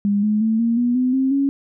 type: tone with pitch steps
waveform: sine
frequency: 202.8 / 212 / 221.7 / 231.7 / 242.3 / 253.3 / 264.8 / 276.9 Hz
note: G#3 / G#3 / A3 / A#3 / B3 / B3 / C4 / C#4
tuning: -41 / +36 / +13 / -10 / -33 / +44 / +21 / -2 cents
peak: -15 dBFS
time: 0.05-1.49 s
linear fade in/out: 0 ms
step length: 180 ms
effects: none